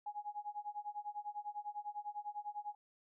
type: tone with tremolo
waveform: sine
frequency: 830.6 Hz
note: G#5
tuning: in tune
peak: -38 dBFS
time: 0.06-2.75 s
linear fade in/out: 5 ms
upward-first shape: sine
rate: 10 Hz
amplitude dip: 95%
effects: none